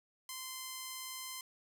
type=tone; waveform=5% pulse; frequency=1037 Hz; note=C6; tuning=16 cents flat; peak=-30 dBFS; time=0.29-1.41 s; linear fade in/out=2 ms; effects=none